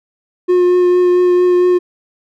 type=tone with vibrato; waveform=triangle; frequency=358.6 Hz; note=F4; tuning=46 cents sharp; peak=-6 dBFS; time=0.48-1.79 s; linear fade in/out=20 ms; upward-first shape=triangle; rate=4.4 Hz; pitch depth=14 cents each way; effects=none